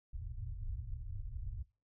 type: low-pass noise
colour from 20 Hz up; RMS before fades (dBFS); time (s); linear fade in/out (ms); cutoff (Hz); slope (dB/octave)
pink; -42; 0.13-1.63; 10; 120; 96
effects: noise-tail reverb RT60 0.3 s tail -21 dB re dry